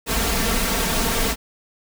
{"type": "noise with comb filter", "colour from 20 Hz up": "pink", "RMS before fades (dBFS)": -21, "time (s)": [0.06, 1.36], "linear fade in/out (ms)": 50, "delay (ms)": 4.4, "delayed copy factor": 0.65, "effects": []}